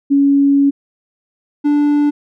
sine / triangle tone pair in turn, 280 / 292.4 Hz, C#4 / D4, +18 / -7 cents, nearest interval minor second, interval 75 cents, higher second, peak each -8 dBFS, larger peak neither, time 0.1-0.71 / 1.64-2.11 s, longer first, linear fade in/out 20 ms, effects none

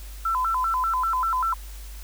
sine tone with vibrato, 1166 Hz, D6, 13 cents flat, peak -21 dBFS, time 0.25-1.54 s, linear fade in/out 5 ms, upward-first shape square, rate 5.1 Hz, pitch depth 240 cents each way, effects added 50 Hz sine -36 dBFS peak until 2.03 s + white hiss -47 dBFS RMS until 2.03 s

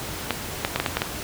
clicks, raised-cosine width 0.3 ms, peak -5 dBFS, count 7, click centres 0.307 / 0.649 / 0.76 / 0.8 / 0.862 / 0.97 / 1.019 s, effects pink hiss -32 dBFS RMS until 1.23 s + high-pass 60 Hz 12 dB/octave

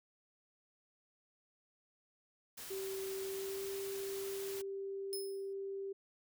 white noise, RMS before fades -48 dBFS, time 2.57-4.62 s, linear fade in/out 10 ms
sine tone with pitch glide, 386.1 to 391.9 Hz, G4 to G4, -26 to 0 cents, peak -39 dBFS, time 2.7-5.93 s, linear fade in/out 10 ms, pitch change +26 cents, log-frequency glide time 3.23-3.69 s
10% pulse tone with exponential decay, 5180 Hz, E8, 31 cents flat, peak -32 dBFS, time 5.13-5.53 s, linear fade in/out 0 ms, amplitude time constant 85 ms
effects none

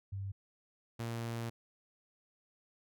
sine / sawtooth tone pair in turn, 98 / 116.11 Hz, G2 / A#2, 0 / -6 cents, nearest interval minor third, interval 294 cents, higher second, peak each -37 / -33 dBFS, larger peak second, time 0.12-0.32 / 0.99-1.5 s, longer second, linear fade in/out 10 ms, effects none

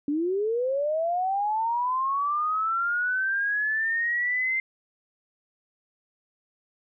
sine linear sweep, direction up, 279.9 to 2092 Hz, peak -23 dBFS, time 0.08-4.6 s, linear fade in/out 2 ms, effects none

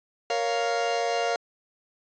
40% pulse chord, Bb minor, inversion none, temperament equal with one note detuned, 466.2 / 557.6 / 698.5 Hz, Bb4 / Db5 / F5, 0 / +10 / 0 cents, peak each -28 / -30 / -26 dBFS, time 0.3-1.36 s, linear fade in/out 2 ms, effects resampled to 16000 Hz

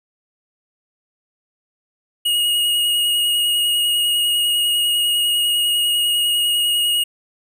square tone with vibrato, 2879 Hz, F#7, 48 cents flat, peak -16 dBFS, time 2.25-7.04 s, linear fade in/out 10 ms, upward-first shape square, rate 10 Hz, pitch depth 10 cents each way, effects none

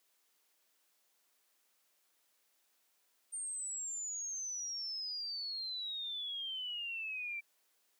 sine exponential sweep, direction down, 8870 to 2327 Hz, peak -38 dBFS, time 3.32-7.41 s, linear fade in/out 20 ms, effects white hiss -75 dBFS RMS until 7.99 s + high-pass 300 Hz 12 dB/octave

